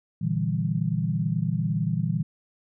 sine chord, E half-diminished seventh, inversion second, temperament equal with one note detuned, 117.28 / 146.83 / 164.81 / 196 Hz, Bb2 / D3 / E3 / G3, +11 / 0 / 0 / 0 cents, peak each -29 / -29 / -26 / -31 dBFS, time 0.21-2.23 s, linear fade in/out 10 ms, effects none

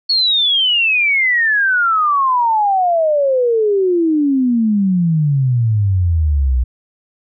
sine exponential sweep, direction down, 4404 to 59.9 Hz, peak -11 dBFS, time 0.09-6.64 s, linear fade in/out 10 ms, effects none

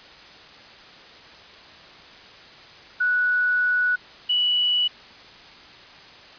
sine tone pair in turn, 1474 / 2948 Hz, F#6 / F#7, -7 / -7 cents, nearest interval octave, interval 1200 cents, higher second, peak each -18 dBFS, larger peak neither, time 3-3.96 / 4.29-4.88 s, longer first, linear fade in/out 10 ms, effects white hiss -45 dBFS RMS until 6.38 s + resampled to 11025 Hz

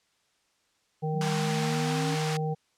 harmonic tone, 155.56 Hz, D#3, in tune, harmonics 1 / 3 / 5, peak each -28 / -33 / -35 dBFS, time 1.02-2.55 s, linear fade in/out 20 ms
sine exponential sweep, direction up, 180 to 282.4 Hz, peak -32 dBFS, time 1.13-2.16 s, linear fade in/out 20 ms
pink high-pass noise, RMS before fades -34 dBFS, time 1.21-2.37 s, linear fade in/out 2 ms, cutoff 750 Hz, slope 24 dB/octave
effects white hiss -70 dBFS RMS until 2.77 s + low-pass 7000 Hz 12 dB/octave

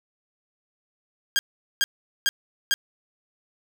15% pulse tone bursts, 1613 Hz, G6, 49 cents sharp, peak -12 dBFS, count 4, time 1.36-2.74 s, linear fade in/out 0 ms, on 30 ms, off 420 ms, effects none

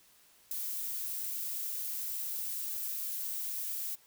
violet noise with ADSR envelope, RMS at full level -33 dBFS, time 0.51-3.96 s, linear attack 4 ms, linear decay 4 ms, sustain -4 dB, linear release 21 ms, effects white hiss -63 dBFS RMS until 4.06 s

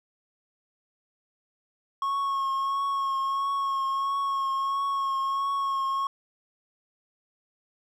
triangle tone with vibrato, 1094 Hz, C#6, 23 cents flat, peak -23 dBFS, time 2.02-6.07 s, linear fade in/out 2 ms, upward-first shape triangle, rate 1.5 Hz, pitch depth 27 cents each way, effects none

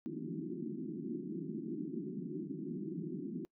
white band-pass noise, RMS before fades -41 dBFS, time 0.06-3.45 s, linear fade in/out 0 ms, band 150 to 370 Hz, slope 96 dB/octave, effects noise-tail reverb RT60 0.1 s tail -24 dB re dry

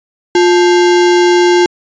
sine tone with sample-and-hold, 353.4 Hz, F4, 21 cents sharp, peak -5 dBFS, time 0.35-1.66 s, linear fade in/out 2 ms, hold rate 1225 Hz, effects resampled to 16000 Hz

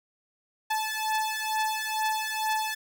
sawtooth beating tone pair, 868 / 870.2 Hz, A5 / A5, -24 / -19 cents, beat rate 2.2 Hz, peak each -26 dBFS, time 0.7-2.75 s, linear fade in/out 10 ms, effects none

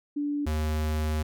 sine / square tone pair in turn, 290.7 / 77.14 Hz, D4 / D#2, -18 / -14 cents, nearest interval octave + major seventh, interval 2296 cents, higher first, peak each -26 / -26 dBFS, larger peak neither, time 0.16-0.46 / 0.46-1.23 s, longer second, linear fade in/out 10 ms, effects none

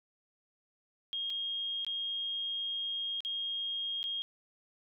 sine tone with dropouts, 3246 Hz, G#7, 40 cents flat, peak -33 dBFS, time 1.13-4.22 s, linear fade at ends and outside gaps 0 ms, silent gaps 1.3-1.303 / 1.848-1.866 / 3.205-3.249 / 4.03-4.04 s, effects none

